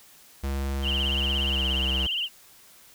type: tone with pitch glide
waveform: square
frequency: 68.4 to 66.03 Hz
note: C#2 to C2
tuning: -23 to +16 cents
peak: -27 dBFS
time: 0.43-2.07 s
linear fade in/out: 10 ms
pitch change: -61 cents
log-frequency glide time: 1.49-1.64 s
type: tone with vibrato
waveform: sine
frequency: 2960 Hz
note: F#7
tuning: in tune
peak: -25 dBFS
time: 0.82-2.29 s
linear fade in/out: 50 ms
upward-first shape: triangle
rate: 17 Hz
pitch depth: 140 cents each way
effects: white hiss -53 dBFS RMS until 2.94 s